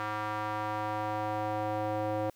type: tone with band-pass filter sweep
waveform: square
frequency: 106.5 Hz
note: G#2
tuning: 44 cents sharp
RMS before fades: -33 dBFS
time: 0-2.3 s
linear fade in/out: 0 ms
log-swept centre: 1200 to 590 Hz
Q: 1.9
effects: white hiss -66 dBFS RMS until 2.35 s